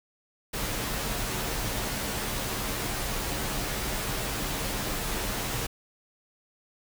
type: noise with comb filter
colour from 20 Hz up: pink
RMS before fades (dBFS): -31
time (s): 0.53-5.67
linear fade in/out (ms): 10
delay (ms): 12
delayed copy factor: -0.55
effects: none